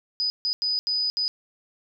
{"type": "tone bursts at uneven times", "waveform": "sine", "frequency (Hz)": 4978, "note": "D#8", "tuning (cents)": 0, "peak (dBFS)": -22, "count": 5, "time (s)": [[0.2, 0.3], [0.45, 0.53], [0.62, 0.79], [0.87, 1.1], [1.17, 1.28]], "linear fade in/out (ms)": 0, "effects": []}